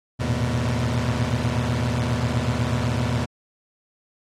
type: tone cluster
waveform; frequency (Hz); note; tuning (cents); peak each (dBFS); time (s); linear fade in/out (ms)
30% pulse; 80.3 / 108.2 / 116.9 / 124.7; E2 / A2 / A#2 / B2; -45 / -29 / +5 / +17; -26 / -26 / -24 / -22; 0.19-3.26; 20
effects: low-pass 8000 Hz 12 dB/octave + AAC 48 kbps